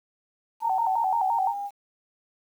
sine tone with pitch glide, 880 to 807 Hz, A5 to G#5, 0 to -50 cents, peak -29 dBFS, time 0.6-1.71 s, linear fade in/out 50 ms, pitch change -150 cents, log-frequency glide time 0.85-1.39 s
sine tone with vibrato, 836 Hz, G#5, 11 cents sharp, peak -22 dBFS, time 0.61-1.54 s, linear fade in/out 50 ms, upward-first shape square, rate 5.8 Hz, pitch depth 170 cents each way
effects 9-bit

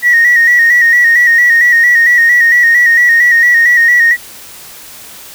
sine tone with vibrato, 1897 Hz, A#6, 30 cents sharp, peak -3 dBFS, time 0.02-4.17 s, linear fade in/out 50 ms, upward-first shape square, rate 4.4 Hz, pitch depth 39 cents each way, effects tanh soft clip ceiling 0 dBFS + white hiss -32 dBFS RMS until 5.34 s

